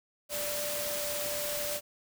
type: tone in noise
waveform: sine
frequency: 587.3 Hz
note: D5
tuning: in tune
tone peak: -36 dBFS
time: 0.29-1.81 s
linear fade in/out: 50 ms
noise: white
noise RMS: -35 dBFS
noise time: 0.29-1.81 s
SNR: -4 dB
effects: none